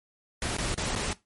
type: noise with dropouts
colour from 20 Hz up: pink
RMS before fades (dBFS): -30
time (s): 0.42-1.13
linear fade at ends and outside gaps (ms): 1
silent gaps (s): 0.568-0.584 / 0.743-0.778 / 0.953-0.96
effects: noise-tail reverb RT60 0.2 s tail -18 dB re dry + MP3 48 kbps